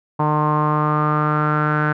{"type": "tone with low-pass filter sweep", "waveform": "sawtooth", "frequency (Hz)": 151.2, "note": "D#3", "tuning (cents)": -49, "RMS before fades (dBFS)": -18, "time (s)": [0.19, 1.93], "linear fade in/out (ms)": 10, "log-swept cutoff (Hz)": [980, 1500], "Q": 7.1, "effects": []}